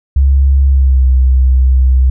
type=tone with pitch glide; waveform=sine; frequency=68.2 to 64.48 Hz; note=C#2 to C2; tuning=-28 to -25 cents; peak=-5 dBFS; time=0.16-2.1 s; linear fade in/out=5 ms; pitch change=-97 cents; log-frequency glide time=0.67-1.05 s; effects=none